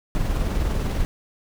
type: noise with tremolo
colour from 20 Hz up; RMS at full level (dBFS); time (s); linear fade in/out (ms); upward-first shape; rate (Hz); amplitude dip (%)
brown; -21; 0.15-1.05; 0; sine; 20; 35
effects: none